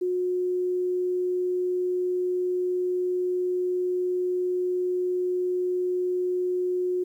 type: tone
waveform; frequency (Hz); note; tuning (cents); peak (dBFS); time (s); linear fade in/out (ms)
sine; 362.3; F#4; -36; -23; 0.01-7.04; 10
effects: 10-bit